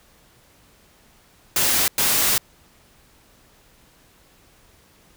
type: noise bursts at uneven times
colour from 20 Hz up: white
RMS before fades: -19 dBFS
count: 2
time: 1.56-1.88 / 1.98-2.38 s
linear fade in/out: 2 ms
effects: pink hiss -55 dBFS RMS until 5.16 s